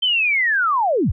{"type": "linear sweep", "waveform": "sine", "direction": "down", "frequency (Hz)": [3136, 38.89], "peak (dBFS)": -15, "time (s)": [0.02, 1.12], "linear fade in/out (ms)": 10, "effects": []}